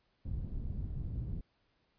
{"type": "low-pass noise", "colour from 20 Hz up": "pink", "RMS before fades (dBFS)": -38, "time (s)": [0.25, 1.41], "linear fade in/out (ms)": 5, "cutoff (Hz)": 130, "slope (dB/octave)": 12, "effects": ["pink hiss -75 dBFS RMS until 1.98 s", "resampled to 11025 Hz"]}